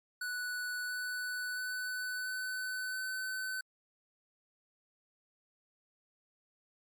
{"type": "tone with pitch steps", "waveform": "square", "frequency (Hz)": [1480, 1489.4, 1498.9, 1508.5, 1518.1], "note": ["F#6", "F#6", "F#6", "F#6", "F#6"], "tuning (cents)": [0, 11, 22, 33, 44], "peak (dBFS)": -36, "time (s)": [0.21, 3.61], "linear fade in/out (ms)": 5, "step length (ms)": 680, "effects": ["MP3 96 kbps"]}